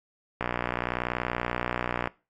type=click train; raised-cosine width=0.5 ms; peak=-12 dBFS; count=102; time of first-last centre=0.41-2.074 s; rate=60.7 Hz; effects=noise-tail reverb RT60 0.3 s tail -21 dB re dry + AAC 64 kbps